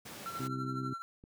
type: high-pass noise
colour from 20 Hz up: pink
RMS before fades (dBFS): -47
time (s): 0.05-0.48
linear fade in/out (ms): 10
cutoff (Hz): 140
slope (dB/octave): 12
type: tone with tremolo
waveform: triangle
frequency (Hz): 1355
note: E6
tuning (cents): +47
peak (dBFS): -34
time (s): 0.26-1.02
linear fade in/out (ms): 0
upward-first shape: triangle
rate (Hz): 12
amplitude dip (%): 75
type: harmonic tone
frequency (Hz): 65.41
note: C2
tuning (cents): 0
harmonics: 2 / 3 / 4 / 5 / 6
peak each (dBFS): -38 / -49 / -39 / -45 / -47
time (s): 0.39-0.94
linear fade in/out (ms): 10
type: click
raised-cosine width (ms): 3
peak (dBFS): -40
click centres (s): 1.239
effects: none